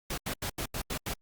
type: noise bursts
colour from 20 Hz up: pink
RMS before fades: -34 dBFS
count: 7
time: 0.1-1.138 s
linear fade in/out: 5 ms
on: 78 ms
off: 82 ms
effects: Opus 48 kbps